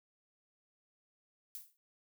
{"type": "noise with exponential decay", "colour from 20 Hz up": "violet", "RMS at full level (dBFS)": -42, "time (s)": [1.55, 1.77], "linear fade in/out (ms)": 0, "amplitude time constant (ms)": 46, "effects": []}